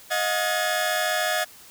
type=tone cluster; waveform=sawtooth; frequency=625 / 719 / 1694 Hz; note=D#5 / F#5 / G#6; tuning=+8 / -50 / +34 cents; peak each=-23 dBFS; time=0.1-1.45 s; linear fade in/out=20 ms; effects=white hiss -48 dBFS RMS until 1.7 s